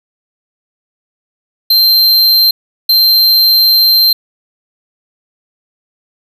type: tone bursts at uneven times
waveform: square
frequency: 4143 Hz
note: C8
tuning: 18 cents flat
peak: -6 dBFS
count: 2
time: 1.7-2.51 / 2.89-4.13 s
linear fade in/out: 5 ms
effects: none